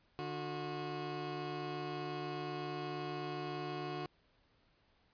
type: tone pair together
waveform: 20% pulse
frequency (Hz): 149.03 / 363.8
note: D3 / F#4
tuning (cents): +26 / -29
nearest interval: octave + minor third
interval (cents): 1545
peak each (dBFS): -38 / -36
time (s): 0.19-4.06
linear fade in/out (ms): 0
effects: pink hiss -72 dBFS RMS until 5.13 s + resampled to 11025 Hz